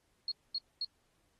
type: tone bursts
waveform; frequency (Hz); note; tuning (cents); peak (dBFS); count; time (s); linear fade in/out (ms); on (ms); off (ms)
sine; 4307; C8; +49; -32; 3; 0.28-0.848; 2; 36; 230
effects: pink hiss -75 dBFS RMS until 1.39 s + AAC 32 kbps